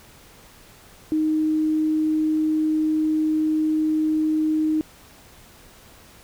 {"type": "tone", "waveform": "sine", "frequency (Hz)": 311.1, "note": "D#4", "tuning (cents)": 0, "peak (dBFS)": -18, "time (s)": [1.12, 4.81], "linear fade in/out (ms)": 0, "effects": ["pink hiss -49 dBFS RMS until 6.23 s"]}